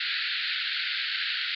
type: band-pass noise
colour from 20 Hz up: white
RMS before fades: -30 dBFS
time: 0-1.55 s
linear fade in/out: 5 ms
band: 1400 to 4500 Hz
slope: 96 dB/octave
effects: none